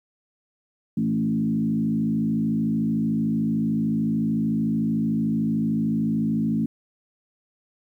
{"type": "tone with frequency modulation", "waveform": "sine", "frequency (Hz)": 220.4, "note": "A3", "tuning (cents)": 3, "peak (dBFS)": -20, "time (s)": [0.97, 6.66], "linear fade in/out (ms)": 5, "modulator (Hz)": 53.5, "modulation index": 1.1, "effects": ["10-bit"]}